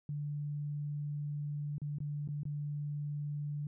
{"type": "tone with dropouts", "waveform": "sine", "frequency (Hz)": 146.6, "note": "D3", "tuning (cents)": -3, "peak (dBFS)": -35, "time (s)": [0.09, 3.67], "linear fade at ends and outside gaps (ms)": 2, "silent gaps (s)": [[1.782, 1.817], [1.985, 2.003], [2.276, 2.287], [2.433, 2.453]], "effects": []}